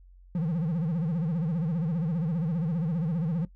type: tone with vibrato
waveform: triangle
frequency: 164.81 Hz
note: E3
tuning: in tune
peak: -23 dBFS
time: 0.35-3.45 s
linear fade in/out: 2 ms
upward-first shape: sine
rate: 15 Hz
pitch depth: 170 cents each way
effects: noise-tail reverb RT60 0.1 s tail -19 dB re dry + added 45 Hz sine -50 dBFS peak until 3.55 s